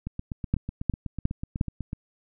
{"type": "two click trains", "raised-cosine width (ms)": 5, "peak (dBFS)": [-10, -19], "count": [4, 16], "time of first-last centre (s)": [[0.54, 1.611], [0.07, 1.931]], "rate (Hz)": [2.8, 8.06], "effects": []}